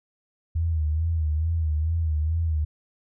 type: tone with vibrato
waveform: sine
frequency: 79.6 Hz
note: D#2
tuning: 40 cents sharp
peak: -21 dBFS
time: 0.55-2.65 s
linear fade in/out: 10 ms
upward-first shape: sine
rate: 2.3 Hz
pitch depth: 82 cents each way
effects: none